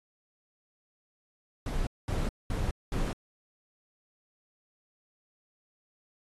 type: noise bursts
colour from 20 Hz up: brown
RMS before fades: -30 dBFS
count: 4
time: 1.66-3.13 s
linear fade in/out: 2 ms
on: 210 ms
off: 210 ms
effects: AAC 32 kbps